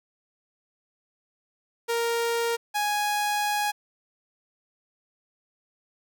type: tone pair in turn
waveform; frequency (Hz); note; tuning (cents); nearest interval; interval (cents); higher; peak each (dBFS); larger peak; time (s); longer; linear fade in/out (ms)
sawtooth; 466.2 / 830.7; A#4 / G#5; 0 / 0; minor seventh; 1000; second; -20; neither; 1.88-2.57 / 2.74-3.72; second; 20
effects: none